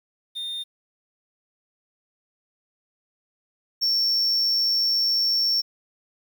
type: tone pair in turn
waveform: triangle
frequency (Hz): 3640 / 5454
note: A#7 / F8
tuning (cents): -42 / -42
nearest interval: perfect fifth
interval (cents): 700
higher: second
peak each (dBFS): -27 / -18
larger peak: second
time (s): 0.35-0.64 / 3.81-5.62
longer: second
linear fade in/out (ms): 20
effects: 9-bit